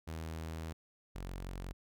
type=tone pair in turn; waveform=sawtooth; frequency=80.6 / 45.54 Hz; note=E2 / F#1; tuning=-38 / -27 cents; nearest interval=minor seventh; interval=989 cents; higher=first; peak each=-36 / -37 dBFS; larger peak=first; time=0.07-0.73 / 1.15-1.73 s; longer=first; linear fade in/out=10 ms; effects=none